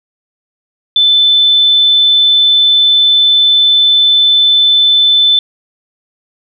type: tone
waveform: sine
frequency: 3520 Hz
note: A7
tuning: in tune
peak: -5 dBFS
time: 0.96-5.39 s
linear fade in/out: 2 ms
effects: none